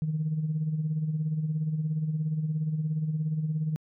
sine tone with tremolo, 155.56 Hz, D#3, in tune, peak -23 dBFS, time 0.02-3.76 s, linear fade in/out 0 ms, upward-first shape sine, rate 17 Hz, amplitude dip 55%, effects tanh soft clip ceiling -20 dBFS

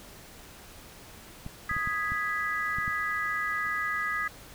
clicks, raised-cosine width 5 ms, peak -25 dBFS, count 7, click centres 1.464 / 1.713 / 1.766 / 1.874 / 2.12 / 2.785 / 2.879 s
sine chord, G# minor, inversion second, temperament equal, 1244.5 / 1661.2 / 1975.5 Hz, D#6 / G#6 / B6, 0 / 0 / 0 cents, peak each -32 dBFS, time 1.69-4.28 s, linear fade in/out 5 ms
effects pink hiss -49 dBFS RMS until 4.54 s

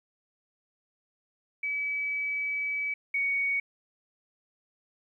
sine tone pair in turn, 2288 / 2237 Hz, D7 / C#7, -46 / +15 cents, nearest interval unison, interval 39 cents, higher first, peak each -28 / -25 dBFS, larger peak second, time 1.63-2.94 / 3.14-3.6 s, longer first, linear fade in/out 5 ms, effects 11-bit

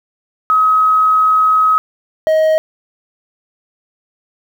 sine / triangle tone pair in turn, 1272 / 629.8 Hz, D#6 / D#5, +38 / +21 cents, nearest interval octave, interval 1217 cents, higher first, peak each -8 / -7 dBFS, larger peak second, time 0.5-1.78 / 2.27-2.58 s, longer first, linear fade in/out 0 ms, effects 7-bit

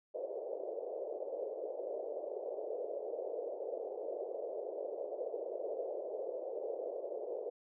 white band-pass noise, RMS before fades -41 dBFS, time 0.14-7.5 s, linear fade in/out 10 ms, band 410 to 600 Hz, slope 48 dB/octave, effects none

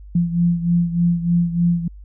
sine beating tone pair, 171.4 / 174.7 Hz, F3 / F3, -32 / +1 cents, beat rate 3.3 Hz, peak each -16 / -21 dBFS, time 0.15-1.88 s, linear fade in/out 5 ms, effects added 50 Hz sine -36 dBFS peak until 2.04 s

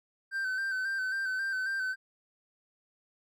triangle tone with vibrato, 1547 Hz, G6, 23 cents flat, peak -28 dBFS, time 0.31-1.96 s, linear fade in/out 50 ms, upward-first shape square, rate 3.7 Hz, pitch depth 31 cents each way, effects none

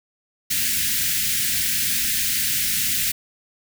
white band-stop noise, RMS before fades -22 dBFS, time 0.5-3.12 s, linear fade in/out 10 ms, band 260 to 1600 Hz, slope 48 dB/octave, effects none

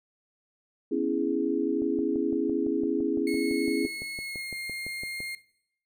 sine chord, C# minor seventh, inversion third, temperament equal, 246.9 / 277.2 / 329.6 / 415.3 Hz, B3 / C#4 / E4 / G#4, 0 / 0 / 0 / 0 cents, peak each -33 / -29 / -29 / -30 dBFS, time 0.91-3.87 s, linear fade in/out 10 ms
click train, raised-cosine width 2 ms, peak -28 dBFS, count 21, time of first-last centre 1.82-5.204 s, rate 5.91 Hz
35% pulse tone with pitch glide, 2178 to 2126 Hz, C#7 to C7, -31 to +27 cents, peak -32 dBFS, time 3.27-5.35 s, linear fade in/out 2 ms, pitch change -42 cents, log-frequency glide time 4.22-4.53 s
effects noise-tail reverb RT60 0.7 s tail -18 dB re dry

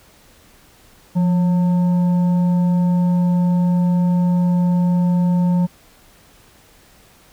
sine tone with frequency modulation, 175.4 Hz, F3, 8 cents sharp, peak -13 dBFS, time 1.15-5.67 s, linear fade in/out 20 ms, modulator 725 Hz, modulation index 0.24, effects pink hiss -50 dBFS RMS until 7.32 s

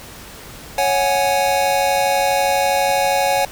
square chord, C# suspended fourth, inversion none, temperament just, 554.4 / 739.2 / 831.5 Hz, C#5 / F#5 / G#5, 0 / -2 / +2 cents, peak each -20 dBFS, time 0.78-3.45 s, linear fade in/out 2 ms, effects pink hiss -37 dBFS RMS until 3.51 s

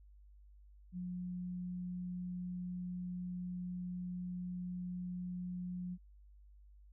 sine tone, 179.6 Hz, F3, 49 cents sharp, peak -39 dBFS, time 0.92-5.98 s, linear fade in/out 50 ms, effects added 50 Hz sine -57 dBFS peak until 6.92 s

